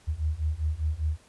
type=beating tone pair; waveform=sine; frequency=74.8 / 79.8 Hz; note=D2 / D#2; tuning=+32 / +44 cents; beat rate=5 Hz; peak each=-29 / -28 dBFS; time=0.07-1.18 s; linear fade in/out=20 ms; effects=pink hiss -58 dBFS RMS until 1.28 s + resampled to 24000 Hz